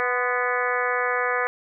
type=harmonic tone with a mistuned harmonic; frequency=246.9 Hz; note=B3; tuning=in tune; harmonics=2 / 3 / 4 / 5 / 6 / 7 / 8 / 9; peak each=-27 / -31 / -31 / -28 / -30 / -28 / -31 / -34 dBFS; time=0-1.47 s; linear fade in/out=0 ms; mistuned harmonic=4; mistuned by=+43 cents; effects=none